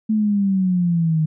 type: exponential sweep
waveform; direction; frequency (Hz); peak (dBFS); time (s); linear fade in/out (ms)
sine; down; 220 to 154.5; -15; 0.09-1.26; 10
effects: none